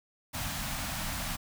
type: band-stop noise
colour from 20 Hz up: pink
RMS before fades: -35 dBFS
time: 0.33-1.37 s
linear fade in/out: 20 ms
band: 280 to 600 Hz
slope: 48 dB/octave
effects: none